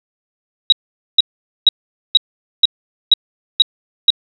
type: tone bursts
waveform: sine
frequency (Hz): 3835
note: A#7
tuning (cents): +48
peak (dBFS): -4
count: 8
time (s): 0.7-4.104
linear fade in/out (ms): 2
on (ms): 23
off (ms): 460
effects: none